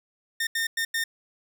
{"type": "tone bursts at uneven times", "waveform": "sawtooth", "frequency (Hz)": 1822, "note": "A#6", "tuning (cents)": -40, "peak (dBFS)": -21, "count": 4, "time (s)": [[0.4, 0.47], [0.55, 0.67], [0.77, 0.85], [0.94, 1.04]], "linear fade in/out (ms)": 5, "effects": []}